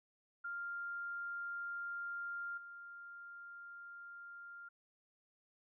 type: tone with level steps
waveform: sine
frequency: 1396.9 Hz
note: F6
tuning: in tune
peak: -40 / -49 dBFS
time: 0.44-4.69 s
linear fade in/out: 10 ms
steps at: 2.57 s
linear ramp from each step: 10 ms
effects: none